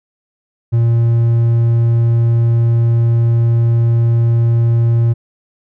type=tone; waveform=triangle; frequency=116.54 Hz; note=A#2; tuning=in tune; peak=-7 dBFS; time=0.72-5.14 s; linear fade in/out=20 ms; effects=none